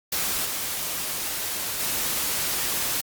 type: noise with level steps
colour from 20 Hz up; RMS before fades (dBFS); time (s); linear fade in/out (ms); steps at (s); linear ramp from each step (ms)
white; -26 / -29 / -26; 0.12-3.01; 5; 0.45 / 1.8; 2
effects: Opus 48 kbps